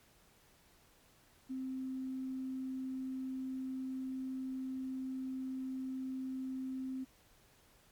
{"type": "tone with tanh clipping", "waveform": "triangle", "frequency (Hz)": 261.4, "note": "C4", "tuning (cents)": -1, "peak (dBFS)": -37, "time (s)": [1.49, 7.05], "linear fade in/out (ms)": 20, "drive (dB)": 3, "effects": ["pink hiss -66 dBFS RMS until 7.91 s", "MP3 96 kbps"]}